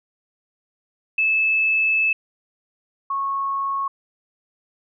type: tone pair in turn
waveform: sine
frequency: 2614 / 1099.1 Hz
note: E7 / C#6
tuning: -15 / -15 cents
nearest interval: octave + minor third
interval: 1500 cents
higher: first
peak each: -16 / -21 dBFS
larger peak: first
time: 1.18-2.13 / 3.1-3.88 s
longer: first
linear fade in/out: 5 ms
effects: none